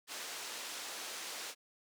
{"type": "band-pass noise", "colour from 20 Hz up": "white", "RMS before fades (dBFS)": -44, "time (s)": [0.07, 1.55], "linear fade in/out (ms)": 50, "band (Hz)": [350, 6900], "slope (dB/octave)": 12, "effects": []}